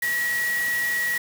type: tone in noise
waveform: sine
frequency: 1918 Hz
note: A#6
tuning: 49 cents sharp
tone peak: -22 dBFS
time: 0.02-1.18 s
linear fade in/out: 5 ms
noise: white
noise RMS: -33 dBFS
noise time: 0.02-1.18 s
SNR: +8 dB
effects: none